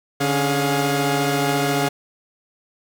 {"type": "tone cluster", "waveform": "sawtooth", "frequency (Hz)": [145.7, 277.1, 417, 710], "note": ["D3", "C#4", "G#4", "F5"], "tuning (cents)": [-13, -1, 7, 28], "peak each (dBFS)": -20, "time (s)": [0.2, 1.89], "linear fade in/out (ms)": 10, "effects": []}